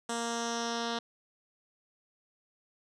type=tone with low-pass filter sweep; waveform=10% pulse; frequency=233.1 Hz; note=A#3; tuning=in tune; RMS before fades=-34 dBFS; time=0.09-0.99 s; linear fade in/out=5 ms; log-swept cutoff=7900 to 4500 Hz; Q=3.2; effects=none